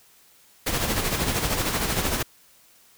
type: noise with tremolo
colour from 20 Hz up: pink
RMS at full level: -23 dBFS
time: 0.66-2.23 s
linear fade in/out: 10 ms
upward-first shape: sine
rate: 13 Hz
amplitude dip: 50%
effects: white hiss -56 dBFS RMS until 2.97 s